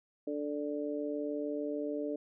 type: harmonic tone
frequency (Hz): 146.83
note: D3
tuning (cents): 0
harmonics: 2 / 3 / 4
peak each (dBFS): -36 / -38 / -39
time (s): 0.27-2.16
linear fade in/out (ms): 5
effects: none